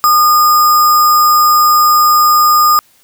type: tone with sample-and-hold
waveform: sine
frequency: 1220 Hz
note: D#6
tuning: 34 cents flat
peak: -5 dBFS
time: 0.04-2.79 s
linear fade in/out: 0 ms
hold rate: 6300 Hz
effects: white hiss -50 dBFS RMS until 3.03 s